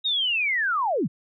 sine linear sweep, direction down, 3792 to 108.7 Hz, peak -21 dBFS, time 0.04-1.08 s, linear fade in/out 20 ms, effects none

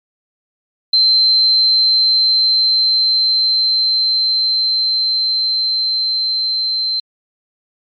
sine tone with level ramp, 4107 Hz, C8, 33 cents flat, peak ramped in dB -8 to -15 dBFS, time 0.93-7 s, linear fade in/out 5 ms, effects MP3 32 kbps

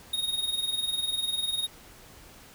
square tone with tremolo, 3729 Hz, A#7, in tune, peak -25 dBFS, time 0.13-1.67 s, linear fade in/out 5 ms, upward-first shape sine, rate 20 Hz, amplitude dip 70%, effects pink hiss -51 dBFS RMS until 2.54 s

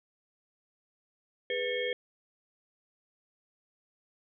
sine tone cluster, 413 / 494.8 / 1782 / 2195 / 3239 Hz, G#4 / B4 / A6 / C#7 / G#7, -10 / +3 / +22 / -18 / -44 cents, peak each -38 / -32 / -39 / -37 / -38 dBFS, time 1.5-1.93 s, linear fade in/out 2 ms, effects none

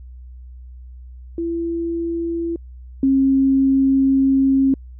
sine tone pair in turn, 335.7 / 269.4 Hz, E4 / C#4, +32 / -49 cents, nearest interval major third, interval 381 cents, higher first, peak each -20 / -12 dBFS, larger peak second, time 1.38-2.56 / 3.03-4.74 s, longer second, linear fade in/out 2 ms, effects added 62 Hz sine -35 dBFS peak until 4.99 s

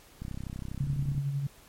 click train, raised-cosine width 5 ms, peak -25 dBFS, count 32, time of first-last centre 0.22-1.18 s, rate 32.3 Hz
sine tone with tremolo, 140 Hz, C#3, 18 cents sharp, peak -26 dBFS, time 0.8-1.47 s, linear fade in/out 5 ms, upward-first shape sine, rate 11 Hz, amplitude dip 45%
effects pink hiss -56 dBFS RMS until 1.68 s + MP3 64 kbps

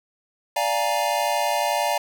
square chord, Bb dominant seventh, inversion first, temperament equal, 587.3 / 698.5 / 830.6 / 932.3 Hz, D5 / F5 / Ab5 / Bb5, 0 / 0 / 0 / 0 cents, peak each -27 dBFS, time 0.56-1.98 s, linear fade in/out 5 ms, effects none

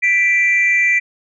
sine tone pair together, 1975.5 / 2349 Hz, B6 / D7, 0 / 0 cents, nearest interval minor third, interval 300 cents, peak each -13 dBFS, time 0.02-1 s, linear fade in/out 20 ms, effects tanh soft clip ceiling -6 dBFS

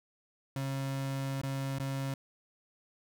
35% pulse tone with dropouts, 135.9 Hz, C#3, 34 cents flat, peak -31 dBFS, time 0.56-2.14 s, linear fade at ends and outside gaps 2 ms, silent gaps 1.415-1.434 / 1.785-1.798 s, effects none

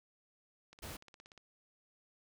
click train, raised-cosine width 0.2 ms, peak -38 dBFS, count 12, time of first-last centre 0.73-1.377 s, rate 17 Hz
pink noise, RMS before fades -46 dBFS, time 0.82-0.97 s, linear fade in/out 10 ms
effects none

